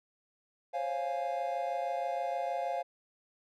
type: chord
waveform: triangle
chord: Db major seventh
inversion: third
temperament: equal with one note detuned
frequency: 528.1 / 554.4 / 698.5 / 830.6 Hz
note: C5 / Db5 / F5 / Ab5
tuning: +16 / 0 / 0 / 0 cents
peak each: -37 / -38 / -32 / -37 dBFS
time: 0.73-2.83 s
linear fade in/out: 20 ms
effects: none